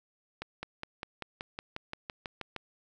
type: accelerating click train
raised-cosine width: 0.3 ms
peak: -21 dBFS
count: 13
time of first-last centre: 0.42-2.563 s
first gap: 210 ms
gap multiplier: 0.97
effects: none